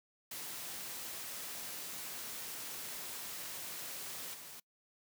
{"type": "noise with level steps", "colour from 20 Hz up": "white", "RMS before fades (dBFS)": [-44, -50], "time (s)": [0.31, 4.6], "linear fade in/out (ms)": 5, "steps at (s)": 4.33, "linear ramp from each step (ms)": 20, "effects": ["noise-tail reverb RT60 0.1 s tail -25 dB re dry", "high-pass 100 Hz 12 dB/octave"]}